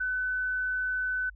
sine tone, 1507 Hz, F#6, 31 cents sharp, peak -27 dBFS, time 0-1.3 s, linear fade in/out 10 ms, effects added 50 Hz sine -47 dBFS peak until 1.35 s

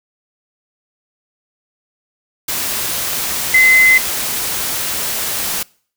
sine tone in noise, 2048 Hz, C7, 38 cents flat, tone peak -6 dBFS, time 3.54-3.98 s, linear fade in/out 5 ms, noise white, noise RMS -20 dBFS, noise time 2.48-5.63 s, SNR +11 dB, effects noise-tail reverb RT60 0.5 s tail -25 dB re dry

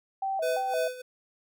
sine tone with vibrato, 707 Hz, F5, 21 cents sharp, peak -27 dBFS, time 0.22-0.88 s, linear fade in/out 5 ms, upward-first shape square, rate 2.9 Hz, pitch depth 160 cents each way
square tone with tremolo, 503 Hz, B4, 32 cents sharp, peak -28 dBFS, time 0.42-1.02 s, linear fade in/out 10 ms, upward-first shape sine, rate 3.2 Hz, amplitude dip 80%
effects none

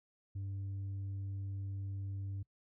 sine tone, 98 Hz, G2, in tune, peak -35 dBFS, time 0.35-2.43 s, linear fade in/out 10 ms, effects noise-tail reverb RT60 0.1 s tail -25 dB re dry + tanh soft clip ceiling -37 dBFS

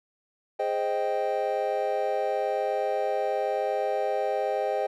triangle chord, Ab major seventh, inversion none, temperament equal, 415.3 / 523.3 / 622.3 / 784 Hz, Ab4 / C5 / Eb5 / G5, 0 / 0 / 0 / 0 cents, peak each -30 / -28 / -28 / -28 dBFS, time 0.59-4.87 s, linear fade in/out 10 ms, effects none

